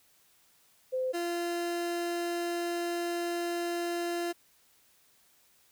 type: tone pair in turn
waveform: sine / 30% pulse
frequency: 515 / 344.8 Hz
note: C5 / F4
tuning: -28 / -22 cents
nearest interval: perfect fifth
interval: 694 cents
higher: first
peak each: -28 dBFS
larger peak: neither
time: 0.92-1.13 / 1.13-4.33 s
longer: second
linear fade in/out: 20 ms
effects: white hiss -65 dBFS RMS until 5.71 s